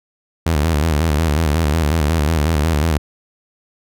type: tone with vibrato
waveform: sawtooth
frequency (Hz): 77.78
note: D#2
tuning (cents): 0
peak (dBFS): -10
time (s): 0.46-2.98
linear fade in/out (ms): 5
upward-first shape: square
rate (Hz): 5.5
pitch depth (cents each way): 100
effects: none